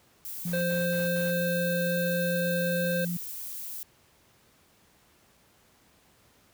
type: noise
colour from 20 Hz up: violet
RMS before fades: -38 dBFS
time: 0.25-3.83 s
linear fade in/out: 0 ms
type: tone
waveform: sine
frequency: 174.61 Hz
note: F3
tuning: in tune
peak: -29 dBFS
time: 0.45-3.17 s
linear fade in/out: 5 ms
type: noise bursts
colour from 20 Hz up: pink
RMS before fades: -47 dBFS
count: 4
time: 0.46-1.313 s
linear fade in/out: 10 ms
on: 160 ms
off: 71 ms
type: harmonic tone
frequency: 523.3 Hz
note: C5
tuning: in tune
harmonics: 1 / 3 / 5 / 7 / 8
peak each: -28 / -33 / -43 / -45 / -47 dBFS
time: 0.53-3.05 s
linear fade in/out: 5 ms
effects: pink hiss -62 dBFS RMS until 6.53 s + high-pass 60 Hz 12 dB/octave